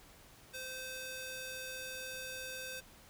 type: tone with high-pass filter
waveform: square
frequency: 517 Hz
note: C5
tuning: 21 cents flat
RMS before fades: -44 dBFS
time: 0.53-2.81 s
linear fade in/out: 20 ms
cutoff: 1200 Hz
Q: 0.51
effects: pink hiss -59 dBFS RMS until 3.09 s